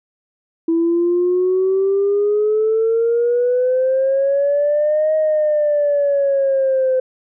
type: exponential two-way sweep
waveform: sine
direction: up then down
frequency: 328.3 to 627 to 514 Hz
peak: -12 dBFS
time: 0.68-7 s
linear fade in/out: 5 ms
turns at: 5.15 s
effects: tanh soft clip ceiling -9 dBFS